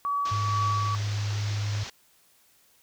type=tone with tremolo; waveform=sine; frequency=1139 Hz; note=C#6; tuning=47 cents sharp; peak=-24 dBFS; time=0.05-0.95 s; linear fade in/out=0 ms; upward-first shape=sine; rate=2.1 Hz; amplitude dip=35%
type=low-pass noise; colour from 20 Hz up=white; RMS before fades=-40 dBFS; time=0.25-1.9 s; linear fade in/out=5 ms; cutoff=6300 Hz; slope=48 dB/octave
type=tone; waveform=sine; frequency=103.7 Hz; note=G#2; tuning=2 cents flat; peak=-26 dBFS; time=0.31-1.84 s; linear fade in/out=10 ms
type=click; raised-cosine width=0.5 ms; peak=-24 dBFS; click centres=1.751 s
effects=white hiss -62 dBFS RMS until 2.82 s